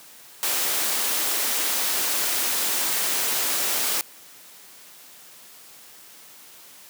white high-pass noise, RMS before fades -24 dBFS, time 0.43-4.01 s, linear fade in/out 0 ms, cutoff 240 Hz, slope 12 dB/octave, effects white hiss -47 dBFS RMS until 6.89 s + high-pass 150 Hz 12 dB/octave

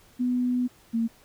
sine tone pair in turn, 248.2 / 228.7 Hz, B3 / A#3, +9 / -33 cents, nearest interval minor second, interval 142 cents, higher first, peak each -22 / -22 dBFS, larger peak neither, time 0.19-0.68 / 0.93-1.08 s, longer first, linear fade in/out 20 ms, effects pink hiss -57 dBFS RMS until 1.24 s

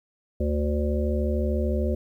harmonic tone with a mistuned harmonic, 73.42 Hz, D2, in tune, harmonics 1 / 3 / 5 / 7 / 8, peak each -24 / -29 / -31 / -32 / -33 dBFS, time 0.4-1.95 s, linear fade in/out 5 ms, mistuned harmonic 3, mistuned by +29 cents, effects 10-bit

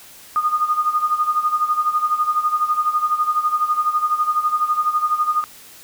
sine tone with tremolo, 1227 Hz, D#6, 25 cents flat, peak -13 dBFS, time 0.36-5.44 s, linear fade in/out 0 ms, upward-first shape sine, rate 12 Hz, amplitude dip 75%, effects white hiss -43 dBFS RMS until 5.83 s

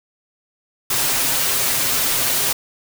white noise with comb filter, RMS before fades -19 dBFS, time 0.9-2.53 s, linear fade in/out 5 ms, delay 7.5 ms, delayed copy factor +0.55, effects none

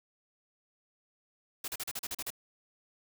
white noise bursts, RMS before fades -37 dBFS, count 9, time 1.64-2.304 s, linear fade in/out 5 ms, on 40 ms, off 38 ms, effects none

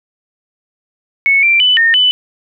sine tone with pitch steps, 2207 / 2356 / 2995 / 1831 / 2998 Hz, C#7 / D7 / F#7 / A#6 / F#7, -8 / +5 / +20 / -32 / +22 cents, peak -7 dBFS, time 1.26-2.11 s, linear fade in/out 0 ms, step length 170 ms, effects none

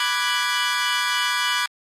20% pulse chord, G# half-diminished seventh, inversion first, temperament equal, 987.8 / 1174.7 / 1480 / 1661.2 Hz, B5 / D6 / F#6 / G#6, 0 / 0 / 0 / 0 cents, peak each -21 dBFS, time 0-1.66 s, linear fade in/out 2 ms, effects low-pass 9000 Hz 12 dB/octave + Opus 32 kbps

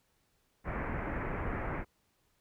pink low-pass noise, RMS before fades -36 dBFS, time 0.64-1.85 s, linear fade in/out 50 ms, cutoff 2200 Hz, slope 48 dB/octave, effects pink hiss -74 dBFS RMS until 2.4 s

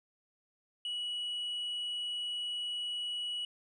triangle tone with hard clipping, 2930 Hz, F#7, 18 cents flat, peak -35 dBFS, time 0.85-3.45 s, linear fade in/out 2 ms, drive 5 dB, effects resampled to 22050 Hz

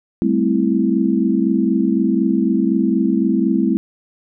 sine chord, A minor seventh, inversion third, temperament equal, 196 / 220 / 261.6 / 329.6 Hz, G3 / A3 / C4 / E4, 0 / 0 / 0 / 0 cents, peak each -19 dBFS, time 0.22-3.77 s, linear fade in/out 0 ms, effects none

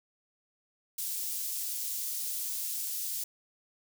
white high-pass noise, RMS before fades -35 dBFS, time 0.98-3.24 s, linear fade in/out 5 ms, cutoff 5600 Hz, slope 12 dB/octave, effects none

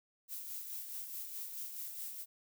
violet noise with tremolo, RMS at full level -42 dBFS, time 0.28-2.26 s, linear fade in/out 50 ms, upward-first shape sine, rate 4.7 Hz, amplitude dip 45%, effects none

